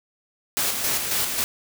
white noise with tremolo, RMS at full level -23 dBFS, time 0.57-1.44 s, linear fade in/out 0 ms, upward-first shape square, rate 3.7 Hz, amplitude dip 40%, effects none

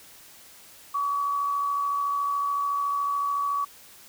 sine tone with amplitude modulation, 1135 Hz, C#6, 41 cents sharp, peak -22 dBFS, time 0.94-3.65 s, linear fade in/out 10 ms, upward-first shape sine, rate 73.8 Hz, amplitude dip 35%, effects white hiss -50 dBFS RMS until 4.08 s

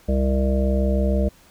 harmonic tone, 66.3 Hz, C2, 23 cents sharp, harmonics 1 / 3 / 5 / 7 / 9 / 10, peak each -19 / -23 / -31 / -29 / -26 / -38 dBFS, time 0.08-1.29 s, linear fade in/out 10 ms, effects pink hiss -53 dBFS RMS until 1.5 s

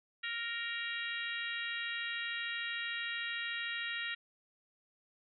harmonic tone with a mistuned harmonic, 466.7 Hz, A#4, 2 cents sharp, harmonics 3 / 4 / 5 / 6 / 7 / 8, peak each -44 / -39 / -45 / -43 / -46 / -47 dBFS, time 0.23-4.15 s, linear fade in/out 10 ms, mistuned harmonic 8, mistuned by +40 cents, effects none

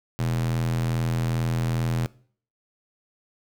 square tone with high-pass filter, 41.2 Hz, E1, in tune, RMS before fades -25 dBFS, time 0.19-2.06 s, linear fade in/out 0 ms, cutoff 110 Hz, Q 2.3, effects noise-tail reverb RT60 0.5 s tail -21 dB re dry

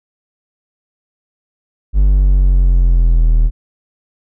triangle exponential sweep, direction down, 50.2 to 39.19 Hz, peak -5 dBFS, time 1.93-3.51 s, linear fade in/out 50 ms, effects none

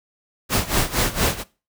pink noise with tremolo, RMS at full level -18 dBFS, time 0.49-1.44 s, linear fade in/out 50 ms, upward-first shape sine, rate 4.3 Hz, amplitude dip 85%, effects noise-tail reverb RT60 0.3 s tail -19 dB re dry

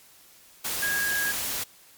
sine tone in noise, 1642 Hz, G#6, 20 cents flat, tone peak -25 dBFS, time 0.82-1.32 s, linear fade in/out 10 ms, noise white, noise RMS -30 dBFS, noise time 0.64-1.64 s, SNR +2 dB, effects white hiss -54 dBFS RMS until 1.97 s + MP3 96 kbps

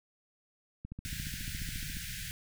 click train, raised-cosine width 5 ms, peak -29 dBFS, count 17, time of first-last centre 0.85-1.969 s, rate 14.3 Hz
pink band-stop noise, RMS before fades -40 dBFS, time 1.05-2.31 s, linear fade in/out 0 ms, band 190 to 1500 Hz, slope 96 dB/octave
effects none

